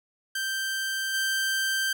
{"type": "tone with level steps", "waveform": "sawtooth", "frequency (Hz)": 1566, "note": "G6", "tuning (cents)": -2, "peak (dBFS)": [-24, -21], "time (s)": [0.35, 1.93], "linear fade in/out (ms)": 5, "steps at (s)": 1.13, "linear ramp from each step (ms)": 20, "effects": []}